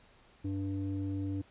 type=tone with low-pass filter; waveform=square; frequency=97.5 Hz; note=G2; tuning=9 cents flat; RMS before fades=-35 dBFS; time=0.44-1.42 s; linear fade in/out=10 ms; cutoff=330 Hz; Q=3.7; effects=pink hiss -62 dBFS RMS until 1.5 s + resampled to 8000 Hz